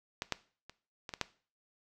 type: clicks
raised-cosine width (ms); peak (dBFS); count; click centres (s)
0.2; -17 / -13 / -30 / -24 / -21 / -13; 6; 0.221 / 0.323 / 0.696 / 1.092 / 1.138 / 1.213
effects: noise-tail reverb RT60 0.4 s tail -18 dB re dry

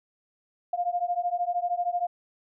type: beating tone pair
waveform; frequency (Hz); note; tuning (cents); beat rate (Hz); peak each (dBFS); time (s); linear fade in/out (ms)
sine; 698.5 / 711.5; F5 / F5; 0 / +32; 13; -28; 0.73-2.07; 5
effects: none

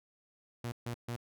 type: tone bursts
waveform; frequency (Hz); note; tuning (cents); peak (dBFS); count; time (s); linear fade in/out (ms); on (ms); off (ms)
sawtooth; 119.2; A#2; +39; -32; 3; 0.64-1.163; 5; 81; 140
effects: none

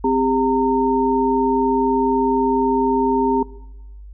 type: tone cluster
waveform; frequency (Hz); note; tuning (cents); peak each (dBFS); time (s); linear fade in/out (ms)
sine; 260.1 / 400 / 916; C4 / G4 / A#5; -10 / +35 / -31; -19; 0.04-3.43; 5
effects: noise-tail reverb RT60 1.0 s tail -20 dB re dry + added 50 Hz sine -35 dBFS peak until 4.13 s

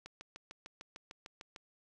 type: click train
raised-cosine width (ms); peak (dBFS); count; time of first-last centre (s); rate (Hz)
0.2; -30; 11; 0.06-1.562; 6.66
effects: none

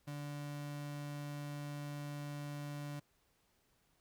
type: tone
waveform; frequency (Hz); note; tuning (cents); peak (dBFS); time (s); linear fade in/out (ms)
35% pulse; 145.5; D3; -16; -40; 0.07-3; 10
effects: pink hiss -75 dBFS RMS until 4 s

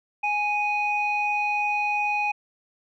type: tone pair together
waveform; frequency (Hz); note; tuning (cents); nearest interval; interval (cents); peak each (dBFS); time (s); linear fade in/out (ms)
sine; 830.6 / 2489; G#5 / D#7; 0 / 0; octave + perfect fifth; 1900; -24; 0.23-2.32; 10
effects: tanh soft clip ceiling -15 dBFS

